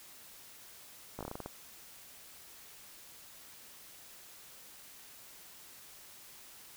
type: slowing click train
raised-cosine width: 1 ms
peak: -26 dBFS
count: 9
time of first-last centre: 1.19-1.46 s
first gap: 17 ms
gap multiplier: 1.19
effects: white hiss -54 dBFS RMS until 6.76 s